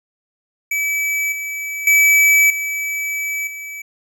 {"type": "tone with level steps", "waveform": "square", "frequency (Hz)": 2297, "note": "D7", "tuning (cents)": -39, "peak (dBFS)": [-18, -24, -10, -21, -29], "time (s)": [0.71, 3.82], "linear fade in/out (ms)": 5, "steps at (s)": [1.32, 1.87, 2.5, 3.47], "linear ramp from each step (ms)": 2, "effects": []}